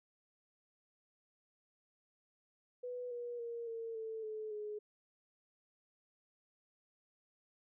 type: tone with pitch steps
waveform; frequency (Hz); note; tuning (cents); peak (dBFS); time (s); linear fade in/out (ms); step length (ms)
sine; 493.9 / 480.9 / 468.3 / 456.1 / 444.1 / 432.5 / 421.1; B4 / B4 / A#4 / A#4 / A4 / A4 / G#4; 0 / -46 / +8 / -38 / +16 / -30 / +24; -40; 2.83-4.79; 10; 280
effects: none